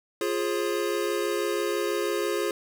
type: chord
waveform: square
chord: F minor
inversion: none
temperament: equal with one note detuned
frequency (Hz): 349.2 / 415.3 / 535.5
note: F4 / Ab4 / C5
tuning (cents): 0 / 0 / +40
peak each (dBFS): -30 / -29 / -33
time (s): 0.21-2.51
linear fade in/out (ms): 2
effects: none